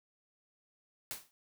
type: noise with exponential decay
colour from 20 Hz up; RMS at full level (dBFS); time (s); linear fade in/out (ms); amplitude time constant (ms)
white; -37; 1.11-1.31; 0; 43
effects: none